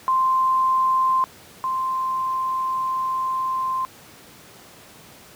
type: tone pair in turn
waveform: sine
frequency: 1044 / 1044 Hz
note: C6 / C6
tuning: -4 / -4 cents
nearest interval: unison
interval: 0 cents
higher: neither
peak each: -16 / -21 dBFS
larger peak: first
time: 0.08-1.24 / 1.64-3.85 s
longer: second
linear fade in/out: 0 ms
effects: pink hiss -46 dBFS RMS until 5.35 s + high-pass 100 Hz 12 dB/octave